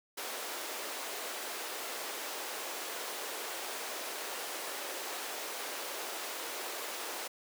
pink high-pass noise, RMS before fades -40 dBFS, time 0.17-7.28 s, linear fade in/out 10 ms, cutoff 380 Hz, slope 24 dB/octave, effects none

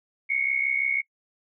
sine tone pair together, 2168 / 2234 Hz, C#7 / C#7, -39 / +13 cents, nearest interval minor second, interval 52 cents, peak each -25 dBFS, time 0.29-1.02 s, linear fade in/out 20 ms, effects noise-tail reverb RT60 0.1 s tail -23 dB re dry

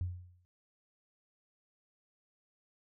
sine tone with exponential decay, 89.4 Hz, F2, 41 cents sharp, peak -30 dBFS, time 0.01-0.45 s, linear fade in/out 0 ms, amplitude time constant 94 ms, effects noise-tail reverb RT60 0.1 s tail -21 dB re dry + tanh soft clip ceiling -26 dBFS

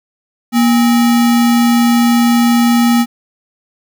sine tone with sample-and-hold, 237.3 Hz, A#3, 31 cents sharp, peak -7 dBFS, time 0.52-3.06 s, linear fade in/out 50 ms, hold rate 1050 Hz, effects none

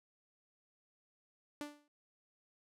sawtooth tone with exponential decay, 293.7 Hz, D4, in tune, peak -34 dBFS, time 1.61-1.88 s, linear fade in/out 0 ms, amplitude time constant 57 ms, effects low-pass 12000 Hz 12 dB/octave

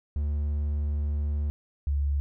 triangle / sine tone pair in turn, 73.42 / 71.04 Hz, D2 / C#2, 0 / +43 cents, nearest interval minor second, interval 57 cents, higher first, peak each -23 dBFS, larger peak neither, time 0.16-1.5 / 1.87-2.2 s, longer first, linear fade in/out 0 ms, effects none

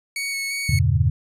sawtooth tone with vibrato, 2218 Hz, C#7, in tune, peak -21 dBFS, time 0.16-0.79 s, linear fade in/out 2 ms, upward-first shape square, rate 2.9 Hz, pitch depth 12 cents each way
sine chord, E diminished seventh, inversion none, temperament equal with one note detuned, 82.41 / 98 / 116.54 / 141.67 Hz, E2 / G2 / Bb2 / Db3, 0 / 0 / 0 / +38 cents, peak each -21 dBFS, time 0.69-1.1 s, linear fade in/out 5 ms
effects resampled to 32000 Hz

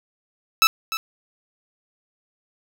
15% pulse tone with echo, 1312 Hz, E6, 9 cents flat, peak -6 dBFS, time 0.62-0.67 s, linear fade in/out 0 ms, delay 300 ms, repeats 1, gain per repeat -12 dB, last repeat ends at 0.97 s, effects none

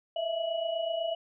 sine tone cluster, 638 / 666 / 2933 Hz, D#5 / E5 / F#7, +43 / +18 / -16 cents, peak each -35 / -30 / -39 dBFS, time 0.16-1.15 s, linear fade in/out 5 ms, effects none

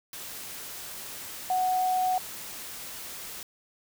sine tone in noise, 740 Hz, F#5, in tune, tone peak -23 dBFS, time 1.5-2.18 s, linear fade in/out 2 ms, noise white, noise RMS -40 dBFS, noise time 0.13-3.43 s, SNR +14 dB, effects none

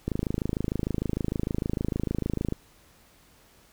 click train, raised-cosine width 3 ms, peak -14 dBFS, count 66, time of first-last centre 0.08-2.524 s, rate 26.6 Hz, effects pink hiss -58 dBFS RMS until 3.72 s

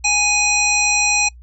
harmonic tone, 830.6 Hz, G#5, in tune, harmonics 1 / 3 / 5 / 7 / 9, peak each -23 / -17 / -23 / -19 / -22 dBFS, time 0.04-1.29 s, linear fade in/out 10 ms, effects noise-tail reverb RT60 0.1 s tail -24 dB re dry + added 60 Hz sine -38 dBFS peak until 1.42 s

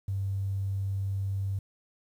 triangle tone, 97.7 Hz, G2, 5 cents flat, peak -24 dBFS, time 0.08-1.59 s, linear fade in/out 5 ms, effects tanh soft clip ceiling -26 dBFS + 10-bit

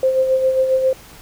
sine tone with tremolo, 523.3 Hz, C5, in tune, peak -11 dBFS, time 0.03-0.93 s, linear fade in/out 2 ms, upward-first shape sine, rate 7.4 Hz, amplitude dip 50%, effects pink hiss -42 dBFS RMS until 1.21 s

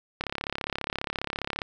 click train, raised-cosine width 0.3 ms, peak -13 dBFS, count 50, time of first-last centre 0.21-1.618 s, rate 34.8 Hz, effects none

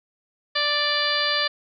harmonic tone, 587.3 Hz, D5, in tune, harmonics 1 / 2 / 3 / 4 / 5 / 6 / 7 / 8, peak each -30 / -29 / -26 / -32 / -30 / -28 / -29 / -27 dBFS, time 0.55-1.48 s, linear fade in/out 10 ms, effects none

